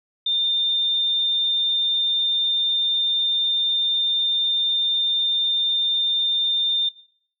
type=tone; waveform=sine; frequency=3608 Hz; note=A7; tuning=43 cents sharp; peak=-19 dBFS; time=0.26-6.89 s; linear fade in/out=5 ms; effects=noise-tail reverb RT60 0.6 s tail -17 dB re dry